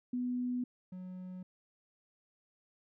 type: tone pair in turn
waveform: sine / triangle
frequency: 247.8 / 183.56 Hz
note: B3 / F#3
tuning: +6 / -14 cents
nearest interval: perfect fourth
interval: 520 cents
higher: first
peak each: -32 / -40 dBFS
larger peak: first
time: 0.13-0.64 / 0.92-1.43 s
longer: neither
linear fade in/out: 5 ms
effects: none